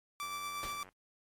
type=tone with tremolo; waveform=sawtooth; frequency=1166 Hz; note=D6; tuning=13 cents flat; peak=-33 dBFS; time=0.2-0.83 s; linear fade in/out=0 ms; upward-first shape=sine; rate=8.5 Hz; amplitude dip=30%
type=click train; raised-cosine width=0.5 ms; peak=-39 dBFS; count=62; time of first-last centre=0.23-0.889 s; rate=92.5 Hz
type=noise with exponential decay; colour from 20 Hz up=pink; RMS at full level=-41 dBFS; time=0.63-0.93 s; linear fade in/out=1 ms; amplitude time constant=64 ms
effects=MP3 64 kbps